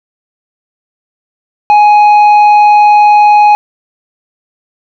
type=tone with tanh clipping; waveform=triangle; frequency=835 Hz; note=G#5; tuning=9 cents sharp; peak=-3 dBFS; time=1.7-3.55 s; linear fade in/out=0 ms; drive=10 dB; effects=none